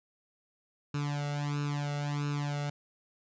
sawtooth tone with flanger, 145.2 Hz, D3, 19 cents flat, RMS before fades -33 dBFS, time 0.94-2.7 s, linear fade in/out 5 ms, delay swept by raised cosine 0.75 to 1.46 ms, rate 1.5 Hz, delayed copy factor +0.9, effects resampled to 16000 Hz

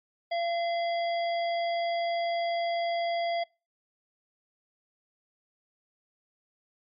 harmonic tone with a mistuned harmonic, 683 Hz, F5, 39 cents flat, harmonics 1 / 3 / 5 / 7, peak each -27 / -37 / -41 / -44 dBFS, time 0.31-3.44 s, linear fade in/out 10 ms, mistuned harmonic 5, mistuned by -49 cents, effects noise-tail reverb RT60 0.3 s tail -24 dB re dry + MP3 48 kbps

